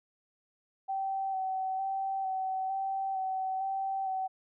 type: tone with vibrato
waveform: sine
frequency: 767 Hz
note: G5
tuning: 38 cents flat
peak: -30 dBFS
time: 0.88-4.28 s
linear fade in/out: 20 ms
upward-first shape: square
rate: 1.1 Hz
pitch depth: 17 cents each way
effects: none